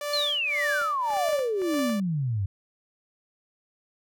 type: tone with tremolo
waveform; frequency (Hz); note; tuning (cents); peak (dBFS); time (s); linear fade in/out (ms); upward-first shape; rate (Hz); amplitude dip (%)
sawtooth; 585; D5; -7; -23; 0.01-2; 2; sine; 1.8; 95
type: exponential sweep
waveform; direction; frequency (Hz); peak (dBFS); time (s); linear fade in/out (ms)
sine; down; 4358 to 92; -24; 0.13-2.46; 5
type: clicks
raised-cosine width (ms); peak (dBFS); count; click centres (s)
0.5; -28; 11; 0.816 / 1.104 / 1.135 / 1.168 / 1.289 / 1.331 / 1.392 / 1.618 / 1.742 / 1.792 / 1.896
effects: none